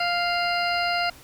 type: harmonic tone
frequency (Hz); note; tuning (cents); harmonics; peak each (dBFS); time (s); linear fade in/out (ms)
698.5; F5; 0; 1 / 2 / 3 / 4 / 6 / 7; -25 / -28 / -30 / -31 / -33 / -33; 0-1.1; 5
effects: pink hiss -48 dBFS RMS until 1.23 s + Opus 48 kbps